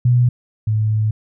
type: tone pair in turn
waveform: sine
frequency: 122.8 / 108.18 Hz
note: B2 / A2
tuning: -9 / -29 cents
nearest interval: major second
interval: 220 cents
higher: first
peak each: -10 / -14 dBFS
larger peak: first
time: 0.05-0.29 / 0.67-1.11 s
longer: second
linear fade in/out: 5 ms
effects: none